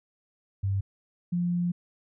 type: tone pair in turn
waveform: sine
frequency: 98 / 175.22 Hz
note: G2 / F3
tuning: 0 / +6 cents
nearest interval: minor seventh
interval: 1006 cents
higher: second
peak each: -24 dBFS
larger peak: neither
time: 0.63-0.81 / 1.32-1.72 s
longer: second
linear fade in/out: 10 ms
effects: none